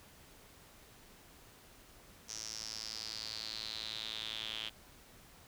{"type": "tone with band-pass filter sweep", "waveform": "sawtooth", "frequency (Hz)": 110, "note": "A2", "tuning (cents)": 0, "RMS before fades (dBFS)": -43, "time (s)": [2.28, 4.7], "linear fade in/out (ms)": 20, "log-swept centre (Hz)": [5900, 3200], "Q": 6.4, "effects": ["pink hiss -59 dBFS RMS until 5.47 s"]}